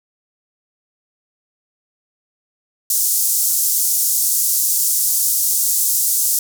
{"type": "band-pass noise", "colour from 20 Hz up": "white", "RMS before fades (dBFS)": -17, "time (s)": [2.9, 6.39], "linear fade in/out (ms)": 2, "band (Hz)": [6000, 16000], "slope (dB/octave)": 24, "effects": []}